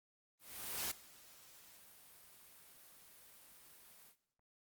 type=noise with ADSR envelope; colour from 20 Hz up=white; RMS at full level=-39 dBFS; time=0.39-4.16 s; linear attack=520 ms; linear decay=6 ms; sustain=-22 dB; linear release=81 ms; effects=noise-tail reverb RT60 0.7 s tail -18 dB re dry + Opus 32 kbps